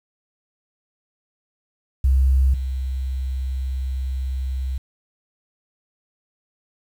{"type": "tone pair in turn", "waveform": "sine", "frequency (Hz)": [66, 65.47], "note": ["C2", "C2"], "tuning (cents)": [16, 2], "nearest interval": "unison", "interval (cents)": 14, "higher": "first", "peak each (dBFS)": [-13, -22], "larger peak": "first", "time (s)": [[2.04, 2.54], [2.54, 4.78]], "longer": "second", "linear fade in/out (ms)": 5, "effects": ["8-bit"]}